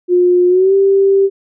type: tone with pitch glide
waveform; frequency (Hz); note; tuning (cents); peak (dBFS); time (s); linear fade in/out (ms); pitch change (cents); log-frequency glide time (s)
sine; 357.2 to 391.8; F4 to G4; +39 to -1; -7; 0.08-1.3; 50; +160; 0.48-0.74
effects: none